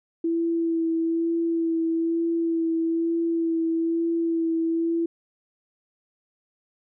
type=tone with vibrato; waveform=sine; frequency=331 Hz; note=E4; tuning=7 cents sharp; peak=-21 dBFS; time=0.24-5.06 s; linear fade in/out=5 ms; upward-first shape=sine; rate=1.1 Hz; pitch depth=18 cents each way; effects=none